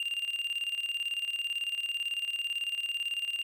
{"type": "tone with tremolo", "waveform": "triangle", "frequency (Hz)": 2794, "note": "F7", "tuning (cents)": 0, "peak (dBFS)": -27, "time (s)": [0, 3.43], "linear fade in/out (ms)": 2, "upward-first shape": "square", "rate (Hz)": 18, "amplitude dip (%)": 65, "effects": []}